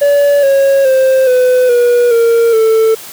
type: tone with pitch steps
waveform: triangle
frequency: 572 / 548.4 / 525.7 / 504 / 483.2 / 463.3 / 444.1 Hz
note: D5 / C#5 / C5 / B4 / B4 / A#4 / A4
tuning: -46 / -19 / +8 / +35 / -38 / -11 / +16 cents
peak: -4 dBFS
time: 0.01-2.95 s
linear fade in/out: 10 ms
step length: 420 ms
effects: white hiss -30 dBFS RMS until 3.12 s + high-pass 100 Hz 12 dB/octave